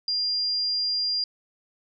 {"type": "tone", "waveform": "sine", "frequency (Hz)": 4800, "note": "D8", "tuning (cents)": 37, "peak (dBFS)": -23, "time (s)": [0.08, 1.24], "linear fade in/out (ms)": 2, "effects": []}